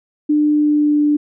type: tone with pitch glide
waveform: sine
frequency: 299 to 295.6 Hz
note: D4 to D4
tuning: +31 to +11 cents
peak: -11 dBFS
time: 0.29-1.17 s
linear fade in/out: 10 ms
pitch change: -20 cents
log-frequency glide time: 0.5-1.04 s
effects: none